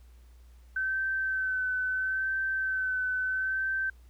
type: tone with vibrato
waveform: sine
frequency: 1532 Hz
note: G6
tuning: 40 cents flat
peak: -27 dBFS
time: 0.76-3.9 s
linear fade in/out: 5 ms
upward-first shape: sine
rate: 0.75 Hz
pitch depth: 25 cents each way
effects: added 60 Hz sine -51 dBFS peak until 4.09 s + pink hiss -67 dBFS RMS until 4.09 s